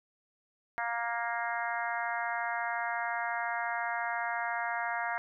harmonic tone, 234.3 Hz, A#3, 9 cents sharp, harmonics 3 / 4 / 5 / 6 / 7 / 8 / 9, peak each -36 / -37 / -42 / -39 / -38 / -41 / -42 dBFS, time 0.78-5.18 s, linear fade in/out 0 ms, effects none

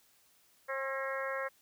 harmonic tone with a mistuned harmonic, 268.7 Hz, C4, 46 cents sharp, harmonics 2 / 3 / 4 / 5 / 6 / 7 / 8, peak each -37 / -50 / -41 / -43 / -42 / -42 / -46 dBFS, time 0.68-1.49 s, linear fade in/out 20 ms, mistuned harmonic 6, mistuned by +20 cents, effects white hiss -67 dBFS RMS until 1.61 s

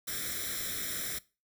white noise with comb filter, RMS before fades -36 dBFS, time 0.07-1.19 s, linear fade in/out 10 ms, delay 0.54 ms, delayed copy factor +1, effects noise-tail reverb RT60 0.3 s tail -20 dB re dry

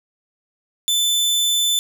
sawtooth tone, 3520 Hz, A7, in tune, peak -13 dBFS, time 0.88-1.79 s, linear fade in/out 0 ms, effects none

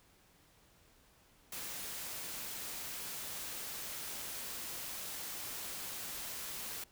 white noise, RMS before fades -43 dBFS, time 1.52-6.84 s, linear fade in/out 5 ms, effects pink hiss -66 dBFS RMS until 6.91 s

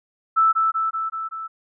sine tone with echo, 1318.5 Hz, E6, in tune, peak -13 dBFS, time 0.36-0.53 s, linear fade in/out 20 ms, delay 190 ms, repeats 5, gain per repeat -3 dB, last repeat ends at 1.48 s, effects none

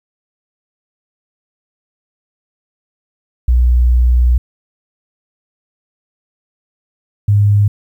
sine tone pair in turn, 61 / 102.59 Hz, B1 / G#2, -21 / -21 cents, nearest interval major sixth, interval 900 cents, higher second, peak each -7 dBFS, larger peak neither, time 3.48-4.38 / 7.28-7.68 s, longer first, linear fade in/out 5 ms, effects 8-bit

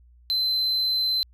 triangle tone, 4069 Hz, C8, 49 cents flat, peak -20 dBFS, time 0.3-1.23 s, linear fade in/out 0 ms, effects added 60 Hz sine -51 dBFS peak until 1.33 s

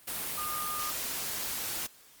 sine tone in noise, 1219 Hz, D#6, 36 cents flat, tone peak -35 dBFS, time 0.37-0.91 s, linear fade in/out 10 ms, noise white, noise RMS -35 dBFS, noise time 0.07-1.87 s, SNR -3 dB, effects white hiss -57 dBFS RMS until 2.2 s + Opus 32 kbps

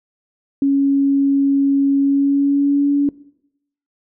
sine tone with pitch glide, 277.2 to 284.5 Hz, C#4 to C#4, 0 to +45 cents, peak -12 dBFS, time 0.62-3.09 s, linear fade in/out 2 ms, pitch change +45 cents, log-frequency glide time 1.99-2.91 s, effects noise-tail reverb RT60 0.8 s tail -21 dB re dry

